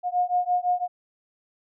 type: beating tone pair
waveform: sine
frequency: 715 / 720.9 Hz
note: F5 / F#5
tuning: +41 / -45 cents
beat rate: 5.9 Hz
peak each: -24 dBFS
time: 0.03-0.88 s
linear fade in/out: 50 ms
effects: none